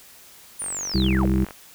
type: linear sweep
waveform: sine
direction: down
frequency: 9720 to 254.4 Hz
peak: -27 dBFS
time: 0.59-1.27 s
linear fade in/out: 10 ms
type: click train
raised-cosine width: 0.5 ms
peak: -22 dBFS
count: 43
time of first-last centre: 0.62-1.508 s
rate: 47.3 Hz
type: harmonic tone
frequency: 64.9 Hz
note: C2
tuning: 13 cents flat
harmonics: 1 / 2 / 3 / 5 / 6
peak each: -22 / -27 / -21 / -25 / -33 dBFS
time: 0.94-1.45 s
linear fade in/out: 10 ms
effects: white hiss -48 dBFS RMS until 1.74 s